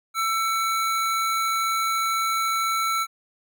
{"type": "tone pair together", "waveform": "square", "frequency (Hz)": [1331, 2243], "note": ["E6", "C#7"], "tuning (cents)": [16, 20], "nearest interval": "major sixth", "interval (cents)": 904, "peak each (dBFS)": [-23, -31], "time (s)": [0.14, 3.07], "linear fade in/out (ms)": 50, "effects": []}